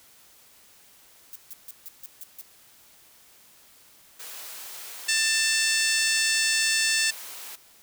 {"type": "noise bursts", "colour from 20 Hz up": "violet", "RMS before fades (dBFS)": -39, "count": 7, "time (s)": [1.33, 2.412], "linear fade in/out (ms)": 0, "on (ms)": 26, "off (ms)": 150}
{"type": "high-pass noise", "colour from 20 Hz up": "white", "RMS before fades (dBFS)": -40, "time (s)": [4.19, 7.56], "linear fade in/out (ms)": 10, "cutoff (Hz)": 480, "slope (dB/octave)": 12}
{"type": "harmonic tone", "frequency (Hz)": 889, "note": "A5", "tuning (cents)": 18, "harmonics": [2, 3, 4, 5, 6, 7, 8, 9, 10], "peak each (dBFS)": [-27, -28, -32, -30, -29, -34, -33, -31, -33], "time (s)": [5.08, 7.11], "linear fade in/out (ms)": 10}
{"effects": ["white hiss -55 dBFS RMS until 7.82 s"]}